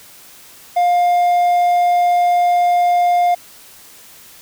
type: tone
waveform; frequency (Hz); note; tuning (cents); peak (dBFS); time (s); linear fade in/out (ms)
triangle; 706; F5; +19; -9; 0.76-3.35; 10
effects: white hiss -42 dBFS RMS until 4.41 s